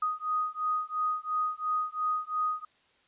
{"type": "beating tone pair", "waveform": "sine", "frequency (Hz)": [1244.5, 1247.4], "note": ["D#6", "D#6"], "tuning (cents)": [0, 4], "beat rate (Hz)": 2.9, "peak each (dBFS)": -31, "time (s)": [0.02, 2.65], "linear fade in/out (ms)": 5, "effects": ["white hiss -66 dBFS RMS until 3.07 s", "resampled to 8000 Hz"]}